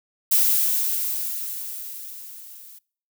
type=noise with level ramp; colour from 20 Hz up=violet; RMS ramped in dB=-17 to -45 dBFS; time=0.31-2.79 s; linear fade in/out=10 ms; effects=noise-tail reverb RT60 0.5 s tail -25 dB re dry